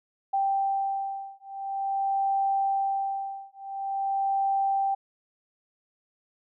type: beating tone pair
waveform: sine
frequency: 784 / 784.47 Hz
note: G5 / G5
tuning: 0 / +1 cents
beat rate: 0.47 Hz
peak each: -28 dBFS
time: 0.33-4.95 s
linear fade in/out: 10 ms
effects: none